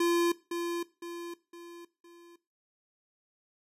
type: tone with echo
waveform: square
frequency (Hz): 343.3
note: F4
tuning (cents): -30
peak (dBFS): -25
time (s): 0-0.32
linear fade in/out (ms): 5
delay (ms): 510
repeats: 4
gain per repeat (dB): -7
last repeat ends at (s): 2.36
effects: noise-tail reverb RT60 0.3 s tail -18 dB re dry + resampled to 32000 Hz